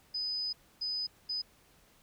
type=tone bursts at uneven times; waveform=sine; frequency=5000 Hz; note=D#8; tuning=8 cents sharp; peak=-32 dBFS; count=3; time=0.14-0.53 / 0.81-1.07 / 1.29-1.42 s; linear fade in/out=10 ms; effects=pink hiss -64 dBFS RMS until 2.02 s